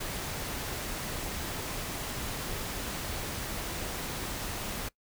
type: noise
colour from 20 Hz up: pink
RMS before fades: -36 dBFS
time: 0-4.89 s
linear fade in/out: 10 ms
effects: noise-tail reverb RT60 0.1 s tail -21 dB re dry